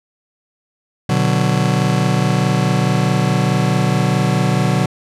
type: chord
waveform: 40% pulse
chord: B minor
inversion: none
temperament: just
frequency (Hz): 123.47 / 148.16 / 185.21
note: B2 / D3 / F#3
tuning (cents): 0 / +16 / +2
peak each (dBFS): -17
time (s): 1.09-4.86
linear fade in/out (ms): 5
effects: low-pass 9000 Hz 12 dB/octave